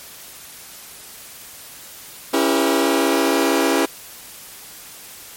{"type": "chord", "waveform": "sawtooth", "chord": "C# diminished seventh", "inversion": "none", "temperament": "just", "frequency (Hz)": [277.2, 332.6, 399.1, 479], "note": ["C#4", "E4", "G4", "Bb4"], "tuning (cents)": [0, 16, 31, 47], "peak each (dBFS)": [-16, -16, -18, -19], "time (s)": [2.33, 3.86], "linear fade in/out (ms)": 10, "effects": ["white hiss -39 dBFS RMS until 5.36 s", "MP3 64 kbps"]}